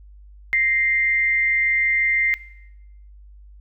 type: tone pair together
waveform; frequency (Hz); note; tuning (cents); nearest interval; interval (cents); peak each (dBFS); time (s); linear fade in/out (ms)
sine; 1867.5 / 2093; A#6 / C7; +3 / 0; major second; 197; -26 / -16; 0.53-2.34; 0
effects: noise-tail reverb RT60 0.9 s tail -20 dB re dry + added 50 Hz sine -42 dBFS peak until 3.6 s